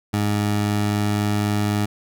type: tone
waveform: 20% pulse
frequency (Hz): 103.83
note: G#2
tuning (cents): 0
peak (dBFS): -14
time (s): 0.13-1.86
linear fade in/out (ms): 10
effects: none